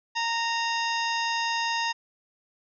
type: harmonic tone with a mistuned harmonic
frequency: 925 Hz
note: A#5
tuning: 14 cents flat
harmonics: 1 / 2 / 3 / 4 / 5 / 6 / 7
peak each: -28 / -31 / -33 / -35 / -36 / -41 / -41 dBFS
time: 0.15-1.93 s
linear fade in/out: 20 ms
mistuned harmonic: 5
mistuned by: +130 cents
effects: none